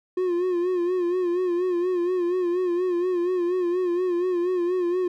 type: tone with vibrato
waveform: triangle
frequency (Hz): 357.2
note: F4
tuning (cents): +39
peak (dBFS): -19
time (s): 0.17-5.08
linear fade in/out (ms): 5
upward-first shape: sine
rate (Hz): 4.2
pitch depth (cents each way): 64
effects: none